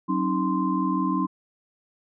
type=tone cluster; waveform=sine; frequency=186.7 / 272.2 / 312.3 / 1042 Hz; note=F#3 / C#4 / D#4 / C6; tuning=+16 / -31 / +7 / -7 cents; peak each=-27 dBFS; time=0.08-1.27 s; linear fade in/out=20 ms; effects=none